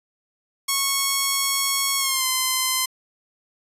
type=tone with pitch glide; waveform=5% pulse; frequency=1101 to 1033.2 Hz; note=C#6 to C6; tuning=-12 to -22 cents; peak=-8 dBFS; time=0.68-2.86 s; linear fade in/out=10 ms; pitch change=-110 cents; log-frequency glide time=1.98-2.26 s; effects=resampled to 32000 Hz